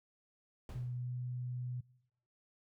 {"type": "noise with exponential decay", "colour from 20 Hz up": "brown", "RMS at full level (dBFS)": -43, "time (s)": [0.69, 1.08], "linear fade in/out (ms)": 2, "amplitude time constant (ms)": 83}
{"type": "tone with pitch glide", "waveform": "sine", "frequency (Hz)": [123.47, 124.26], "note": ["B2", "B2"], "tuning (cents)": [0, 11], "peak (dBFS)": -37, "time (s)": [0.75, 1.81], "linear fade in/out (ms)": 10, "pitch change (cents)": 11, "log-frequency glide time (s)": [1, 1.12]}
{"effects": ["noise-tail reverb RT60 0.9 s tail -24 dB re dry"]}